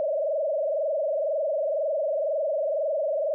sine tone with frequency modulation, 598 Hz, D5, 31 cents sharp, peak -23 dBFS, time 0-3.34 s, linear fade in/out 0 ms, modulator 22 Hz, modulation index 2.3, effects none

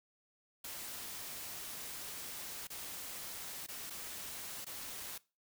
white noise with dropouts, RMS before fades -45 dBFS, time 0.64-5.18 s, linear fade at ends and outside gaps 5 ms, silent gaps 2.672-2.701 / 3.665-3.685 / 3.899-3.904 / 4.647-4.665 s, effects noise-tail reverb RT60 0.3 s tail -21 dB re dry

